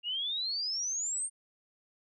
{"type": "exponential sweep", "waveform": "sine", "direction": "up", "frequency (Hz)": [2800, 8870], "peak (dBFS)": -31, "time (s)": [0.03, 1.3], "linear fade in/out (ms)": 50, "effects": []}